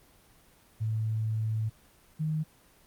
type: tone pair in turn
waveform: sine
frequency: 110 / 155.56 Hz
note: A2 / D#3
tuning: 0 / 0 cents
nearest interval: tritone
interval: 600 cents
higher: second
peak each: -27 dBFS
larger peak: neither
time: 0.8-1.7 / 2.19-2.44 s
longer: first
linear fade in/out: 20 ms
effects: pink hiss -60 dBFS RMS until 2.86 s + Opus 24 kbps